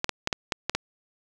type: clicks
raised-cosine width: 0.2 ms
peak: -7 dBFS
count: 7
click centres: 0.044 / 0.093 / 0.274 / 0.328 / 0.522 / 0.696 / 0.75 s
effects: 8-bit